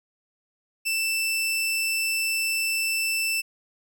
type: tone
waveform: sawtooth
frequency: 2661 Hz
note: E7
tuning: 16 cents sharp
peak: -20 dBFS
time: 0.85-3.42 s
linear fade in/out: 20 ms
effects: none